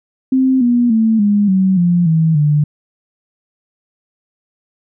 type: tone with pitch steps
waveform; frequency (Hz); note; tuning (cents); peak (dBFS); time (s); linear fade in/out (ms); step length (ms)
sine; 261.6 / 241.3 / 222.5 / 205.2 / 189.3 / 174.6 / 161.03 / 148.52; C4 / B3 / A3 / G#3 / F#3 / F3 / E3 / D3; 0 / -40 / +20 / -21 / +40 / 0 / -40 / +20; -9; 0.32-2.64; 5; 290
effects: none